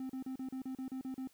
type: tone bursts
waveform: triangle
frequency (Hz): 261.6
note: C4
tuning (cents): 0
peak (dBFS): -36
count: 10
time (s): 0-1.274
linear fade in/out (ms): 2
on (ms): 95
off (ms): 36
effects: white hiss -68 dBFS RMS until 1.33 s